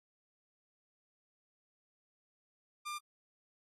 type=tone; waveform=sawtooth; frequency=1196 Hz; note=D6; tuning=31 cents sharp; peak=-35 dBFS; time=2.85-2.99 s; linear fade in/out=20 ms; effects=AAC 32 kbps